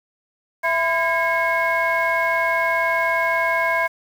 sine tone cluster, 664 / 1010 / 1628 / 2179 Hz, E5 / B5 / G#6 / C#7, +12 / +39 / -35 / -30 cents, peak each -22 dBFS, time 0.63-3.88 s, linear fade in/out 20 ms, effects tanh soft clip ceiling -10 dBFS + 7-bit

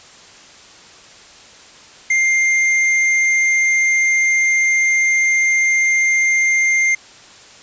sine tone with tanh clipping, 2105 Hz, C7, 10 cents sharp, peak -14 dBFS, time 2.1-6.95 s, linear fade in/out 5 ms, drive 11 dB, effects white hiss -42 dBFS RMS until 7.62 s + resampled to 16000 Hz

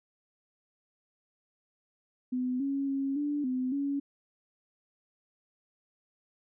sine tone with pitch steps, 252.2 / 276.2 / 273.2 / 291.6 / 255.4 / 280.8 Hz, B3 / C#4 / C#4 / D4 / C4 / C#4, +36 / -6 / -25 / -12 / -42 / +22 cents, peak -28 dBFS, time 2.32-4 s, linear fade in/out 10 ms, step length 280 ms, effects none

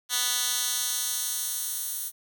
10% pulse tone with high-pass filter sweep, 246.9 Hz, B3, in tune, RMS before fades -29 dBFS, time 0.09-2.12 s, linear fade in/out 50 ms, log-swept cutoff 3400 to 11000 Hz, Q 0.71, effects none

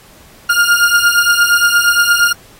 40% pulse beating tone pair, 1407 / 1415.6 Hz, F6 / F6, +12 / +23 cents, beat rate 8.6 Hz, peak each -11 dBFS, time 0.49-2.33 s, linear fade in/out 10 ms, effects pink hiss -43 dBFS RMS until 2.59 s + AAC 48 kbps

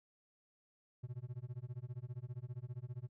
triangle tone with tremolo, 122.9 Hz, B2, 8 cents flat, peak -37 dBFS, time 1.03-3.09 s, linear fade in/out 10 ms, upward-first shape sine, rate 15 Hz, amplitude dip 100%, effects none

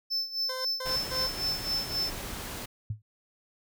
triangle tone with tremolo, 5280 Hz, E8, 2 cents sharp, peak -25 dBFS, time 0.1-2.11 s, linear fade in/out 20 ms, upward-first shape sine, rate 3.8 Hz, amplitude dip 80%
20% pulse tone bursts, 516 Hz, C5, 24 cents flat, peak -29 dBFS, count 3, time 0.49-1.27 s, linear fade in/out 5 ms, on 160 ms, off 150 ms
pink noise, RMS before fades -38 dBFS, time 0.85-2.66 s, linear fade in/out 10 ms
sine tone with exponential decay, 107.2 Hz, A2, 45 cents flat, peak -26 dBFS, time 2.9-3.02 s, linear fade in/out 5 ms, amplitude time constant 25 ms
effects none

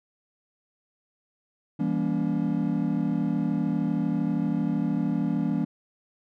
triangle chord, E diminished seventh, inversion none, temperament just, 164.81 / 197.78 / 237.3 / 284.8 Hz, E3 / G3 / Bb3 / Db4, 0 / +16 / +31 / +47 cents, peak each -27 dBFS, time 1.79-5.65 s, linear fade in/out 10 ms, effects none

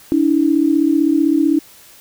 sine tone pair together, 287.2 / 322.9 Hz, D4 / E4, -39 / -36 cents, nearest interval major second, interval 203 cents, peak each -14 dBFS, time 0.12-1.59 s, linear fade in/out 0 ms, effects white hiss -44 dBFS RMS until 2 s

